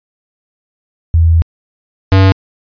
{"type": "tone pair in turn", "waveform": ["sine", "square"], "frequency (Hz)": [82.41, 95.79], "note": ["E2", "G2"], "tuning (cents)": [0, -39], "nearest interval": "minor third", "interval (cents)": 261, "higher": "second", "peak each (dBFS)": -5, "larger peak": "neither", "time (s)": [[1.14, 1.42], [2.12, 2.32]], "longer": "first", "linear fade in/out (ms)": 0, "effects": ["resampled to 11025 Hz"]}